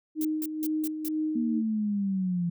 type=tone with tremolo; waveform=sine; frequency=310.3 Hz; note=D#4; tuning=5 cents flat; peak=-25 dBFS; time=0.15-1.63 s; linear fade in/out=50 ms; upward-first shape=sine; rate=2.1 Hz; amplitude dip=55%
type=noise bursts; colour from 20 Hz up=violet; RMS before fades=-35 dBFS; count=5; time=0.21-1.085 s; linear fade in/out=2 ms; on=39 ms; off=170 ms
type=linear sweep; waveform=sine; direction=down; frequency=240.1 to 170 Hz; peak=-25 dBFS; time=1.35-2.5 s; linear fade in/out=10 ms
effects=none